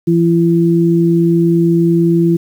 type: tone pair together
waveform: sine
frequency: 168.5 / 337.3 Hz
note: E3 / E4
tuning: +38 / +40 cents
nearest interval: octave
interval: 1202 cents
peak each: -11 dBFS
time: 0.07-2.37 s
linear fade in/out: 10 ms
effects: 7-bit